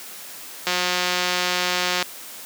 click train, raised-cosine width 0.2 ms, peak -4 dBFS, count 245, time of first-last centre 0.67-2.026 s, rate 180 Hz, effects white hiss -38 dBFS RMS until 2.45 s + high-pass 200 Hz 12 dB/octave

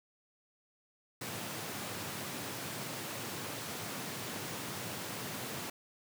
pink high-pass noise, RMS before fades -41 dBFS, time 1.21-5.7 s, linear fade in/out 5 ms, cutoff 100 Hz, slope 48 dB/octave, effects none

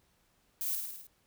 violet noise with echo, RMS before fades -35 dBFS, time 0.61-0.75 s, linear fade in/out 0 ms, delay 53 ms, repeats 6, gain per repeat -3 dB, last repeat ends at 1.068 s, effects pink hiss -71 dBFS RMS until 1.26 s

